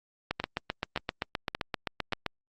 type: two click trains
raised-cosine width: 0.3 ms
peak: -14 / -13 dBFS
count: 4 / 16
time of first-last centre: 0.4-2.124 / 0.31-2.263 s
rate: 1.74 / 7.68 Hz
effects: Opus 48 kbps